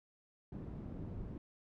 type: low-pass noise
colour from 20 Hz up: white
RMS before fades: -45 dBFS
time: 0.52-1.38 s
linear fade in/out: 2 ms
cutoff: 200 Hz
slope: 12 dB/octave
effects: none